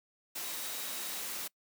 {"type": "tone in noise", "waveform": "sine", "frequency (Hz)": 3809, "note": "A#7", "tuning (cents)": 37, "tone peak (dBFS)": -50, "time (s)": [0.44, 1.21], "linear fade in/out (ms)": 10, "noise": "white", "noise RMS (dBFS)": -39, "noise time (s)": [0.35, 1.48], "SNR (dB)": -14, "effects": ["noise-tail reverb RT60 0.1 s tail -24 dB re dry", "high-pass 200 Hz 12 dB/octave"]}